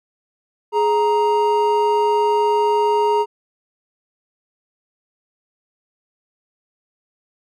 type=tone pair together; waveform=triangle; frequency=418.5 / 934.4 Hz; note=G#4 / A#5; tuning=+13 / +4 cents; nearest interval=octave + major second; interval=1391 cents; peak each=-15 dBFS; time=0.72-3.26 s; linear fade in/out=50 ms; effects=none